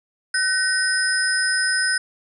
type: tone cluster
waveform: sine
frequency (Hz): 1513 / 1873 / 5080 / 9340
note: F#6 / A#6 / D#8 / D9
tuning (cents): +38 / +8 / +35 / -11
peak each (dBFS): -20 / -28 / -24 / -27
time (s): 0.34-1.98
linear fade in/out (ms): 5
effects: none